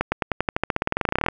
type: accelerating click train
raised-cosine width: 0.5 ms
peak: -5 dBFS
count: 24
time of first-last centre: 0.01-1.285 s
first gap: 110 ms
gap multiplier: 0.93
effects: none